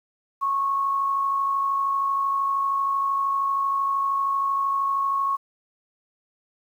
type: tone with amplitude modulation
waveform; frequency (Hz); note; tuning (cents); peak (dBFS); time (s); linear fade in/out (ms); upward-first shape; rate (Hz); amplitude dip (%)
sine; 1100; C#6; -14; -19; 0.41-5.37; 20; sine; 52.9; 35
effects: 9-bit